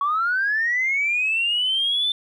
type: linear sweep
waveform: sine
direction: up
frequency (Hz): 1110 to 3557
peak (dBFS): -18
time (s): 0.01-2.12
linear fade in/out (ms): 2
effects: tanh soft clip ceiling -14 dBFS + 10-bit